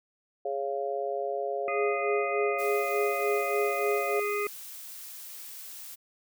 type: chord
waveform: sine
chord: Db major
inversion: second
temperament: just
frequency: 415.8 / 554.4 / 693 Hz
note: Ab4 / Db5 / F5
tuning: +2 / 0 / -14 cents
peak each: -33 dBFS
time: 0.45-4.2 s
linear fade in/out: 5 ms
type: harmonic tone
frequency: 412.4 Hz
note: G#4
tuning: 12 cents flat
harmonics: 1 / 3 / 5 / 6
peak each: -29 / -34 / -36 / -37 dBFS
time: 1.68-4.47 s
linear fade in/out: 2 ms
type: noise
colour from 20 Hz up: blue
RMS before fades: -43 dBFS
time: 2.58-5.96 s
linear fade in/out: 20 ms
effects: none